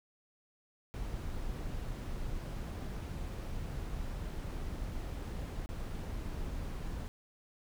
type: noise with dropouts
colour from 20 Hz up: brown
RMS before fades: -39 dBFS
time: 0.94-7.08 s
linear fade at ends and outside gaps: 0 ms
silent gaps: 5.66-5.69 s
effects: none